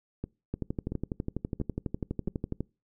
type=two click trains; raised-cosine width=3 ms; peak=-20 / -18 dBFS; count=4 / 26; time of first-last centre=0.24-2.281 / 0.54-2.606 s; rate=1.47 / 12.1 Hz; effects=noise-tail reverb RT60 0.3 s tail -25 dB re dry